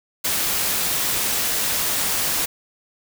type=noise; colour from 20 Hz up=white; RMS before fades=-22 dBFS; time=0.24-2.46 s; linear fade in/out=10 ms; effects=none